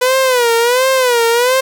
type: tone with vibrato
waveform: sawtooth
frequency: 493.9 Hz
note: B4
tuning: in tune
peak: -6 dBFS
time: 0.01-1.61 s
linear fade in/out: 10 ms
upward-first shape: sine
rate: 1.4 Hz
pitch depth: 120 cents each way
effects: none